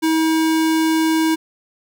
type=tone; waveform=square; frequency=320 Hz; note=D#4; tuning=49 cents sharp; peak=-15 dBFS; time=0.02-1.36 s; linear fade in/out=20 ms; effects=none